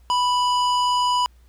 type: tone with low-pass filter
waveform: square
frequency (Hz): 987.8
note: B5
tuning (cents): 0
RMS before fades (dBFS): -20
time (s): 0.1-1.26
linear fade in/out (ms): 0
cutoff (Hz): 5800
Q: 0.95
effects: added 60 Hz sine -49 dBFS peak until 1.48 s + pink hiss -63 dBFS RMS until 1.48 s